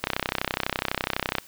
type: click train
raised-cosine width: 0.3 ms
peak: -7 dBFS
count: 44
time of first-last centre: 0.04-1.384 s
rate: 32 Hz
effects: white hiss -50 dBFS RMS until 1.47 s